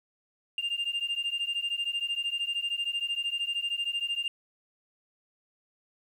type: beating tone pair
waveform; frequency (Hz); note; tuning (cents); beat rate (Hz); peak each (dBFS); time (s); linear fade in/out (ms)
sine; 2794 / 2807; F7 / F7; 0 / +8; 13; -30; 0.58-4.28; 2
effects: tanh soft clip ceiling -25 dBFS + 10-bit